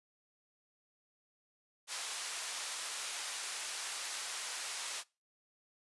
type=band-pass noise; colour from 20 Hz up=white; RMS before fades=-41 dBFS; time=1.87-5.04 s; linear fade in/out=50 ms; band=750 to 9100 Hz; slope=12 dB/octave; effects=noise-tail reverb RT60 0.3 s tail -24 dB re dry + resampled to 24000 Hz